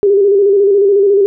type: tone with vibrato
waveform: sine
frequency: 399.6 Hz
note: G4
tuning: 33 cents sharp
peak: -6 dBFS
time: 0.03-1.26 s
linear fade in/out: 0 ms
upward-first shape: square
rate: 14 Hz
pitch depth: 46 cents each way
effects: none